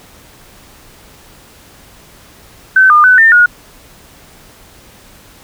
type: tone with pitch steps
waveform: sine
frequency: 1531 / 1210 / 1503 / 1804 / 1444 Hz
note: G6 / D#6 / F#6 / A6 / F#6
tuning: -41 / -49 / +27 / +43 / -43 cents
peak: -3 dBFS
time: 2.76-3.46 s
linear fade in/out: 5 ms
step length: 140 ms
effects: pink hiss -41 dBFS RMS until 5.43 s